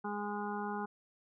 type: harmonic tone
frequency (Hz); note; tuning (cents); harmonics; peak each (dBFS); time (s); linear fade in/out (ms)
206.3; G#3; -11; 1 / 2 / 4 / 5 / 6 / 7; -40 / -42 / -40 / -45 / -47 / -46; 0.04-0.86; 10
effects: none